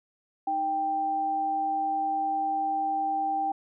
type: tone pair together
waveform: sine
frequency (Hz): 311.1 / 786.2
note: D#4 / G5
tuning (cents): 0 / +5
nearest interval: octave + major third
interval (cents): 1605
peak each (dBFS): -37 / -25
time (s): 0.47-3.52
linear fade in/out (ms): 5
effects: none